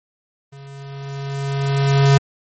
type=tone with level ramp; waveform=square; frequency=138.59 Hz; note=C#3; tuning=in tune; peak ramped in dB=-38 to -9 dBFS; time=0.52-2.18 s; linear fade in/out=10 ms; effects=MP3 32 kbps